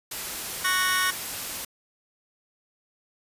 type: noise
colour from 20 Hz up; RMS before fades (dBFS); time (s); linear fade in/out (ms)
white; -33; 0.11-1.65; 5
type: chord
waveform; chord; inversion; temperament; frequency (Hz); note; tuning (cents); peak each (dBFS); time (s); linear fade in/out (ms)
sawtooth; F# major; second; just; 1110 / 1480 / 1850; C#6 / F#6 / A#6; +2 / 0 / -14; -23; 0.64-1.11; 10
effects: resampled to 32000 Hz